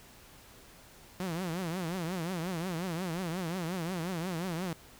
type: tone with vibrato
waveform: sawtooth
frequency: 174.61 Hz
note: F3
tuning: in tune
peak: -29 dBFS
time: 1.2-4.73 s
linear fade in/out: 0 ms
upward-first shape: triangle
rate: 5.6 Hz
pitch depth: 190 cents each way
effects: pink hiss -55 dBFS RMS until 4.99 s